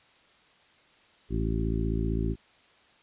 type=harmonic tone with a mistuned harmonic; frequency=55.5 Hz; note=A1; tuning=16 cents sharp; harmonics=1 / 2 / 3 / 4 / 5 / 6 / 7; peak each=-29 / -32 / -34 / -35 / -36 / -37 / -37 dBFS; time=1.29-2.36 s; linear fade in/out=50 ms; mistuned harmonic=7; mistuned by=-20 cents; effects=white hiss -60 dBFS RMS until 3.02 s + resampled to 8000 Hz